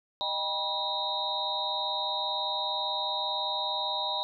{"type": "tone cluster", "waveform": "sine", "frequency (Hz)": [616, 795, 970, 3763, 4021], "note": ["D#5", "G5", "B5", "A#7", "B7"], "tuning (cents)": [-17, 24, -31, 16, 30], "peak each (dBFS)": [-38, -36, -34, -32, -37], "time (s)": [0.21, 4.23], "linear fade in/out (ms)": 0, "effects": []}